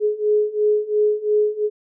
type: beating tone pair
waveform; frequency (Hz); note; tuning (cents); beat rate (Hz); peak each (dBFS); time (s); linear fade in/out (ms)
sine; 420 / 422.9; G#4 / G#4; +19 / +31; 2.9; -20 / -18; 0-1.7; 50
effects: none